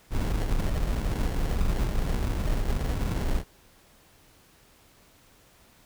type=noise with sample-and-hold; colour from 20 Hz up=brown; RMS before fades=-26 dBFS; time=0.1-3.44 s; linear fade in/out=50 ms; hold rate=1225 Hz; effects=pink hiss -58 dBFS RMS until 5.85 s